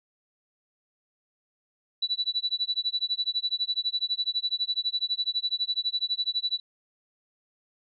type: tone with tremolo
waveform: sine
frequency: 3951 Hz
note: B7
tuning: in tune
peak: -22 dBFS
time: 2.02-6.6 s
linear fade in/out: 5 ms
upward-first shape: sine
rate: 12 Hz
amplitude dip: 100%
effects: none